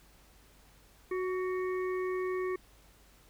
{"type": "harmonic tone with a mistuned harmonic", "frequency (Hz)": 368.8, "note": "F#4", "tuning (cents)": -6, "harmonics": [1, 3, 5, 6], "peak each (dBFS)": [-31, -41, -45, -47], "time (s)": [1.11, 2.56], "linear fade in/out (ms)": 5, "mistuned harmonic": 3, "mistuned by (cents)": 27, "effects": ["added 50 Hz sine -62 dBFS peak until 3.29 s", "pink hiss -62 dBFS RMS until 3.29 s"]}